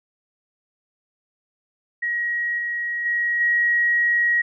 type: tone with level steps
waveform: sine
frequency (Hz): 1899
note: A#6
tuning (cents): +32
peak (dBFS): -21 / -23 / -19 / -16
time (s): 2.02-4.42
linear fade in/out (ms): 10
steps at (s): 2.58 / 3.05 / 3.4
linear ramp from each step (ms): 10
effects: none